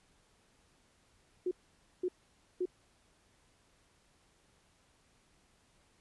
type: tone bursts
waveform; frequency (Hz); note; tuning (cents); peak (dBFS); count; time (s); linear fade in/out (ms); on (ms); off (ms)
sine; 362.6; F#4; -35; -30; 3; 1.46-2.656; 5; 52; 520
effects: pink hiss -69 dBFS RMS until 6 s + resampled to 24000 Hz